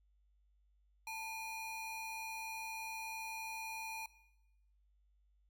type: ring-modulated tone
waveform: 45% pulse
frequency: 1661.2 Hz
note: G#6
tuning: in tune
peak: -39 dBFS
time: 1.07-4.06 s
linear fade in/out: 2 ms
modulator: 769 Hz
effects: noise-tail reverb RT60 0.9 s tail -17 dB re dry + added 50 Hz sine -69 dBFS peak until 5.49 s